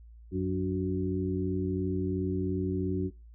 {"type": "harmonic tone with a mistuned harmonic", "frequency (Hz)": 92.5, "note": "F#2", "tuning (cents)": 0, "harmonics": [1, 2, 3, 4], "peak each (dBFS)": [-33, -33, -33, -33], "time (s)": [0.31, 3.11], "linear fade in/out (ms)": 50, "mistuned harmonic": 3, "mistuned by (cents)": 59, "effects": ["noise-tail reverb RT60 0.3 s tail -25 dB re dry", "added 57 Hz sine -48 dBFS peak until 3.34 s"]}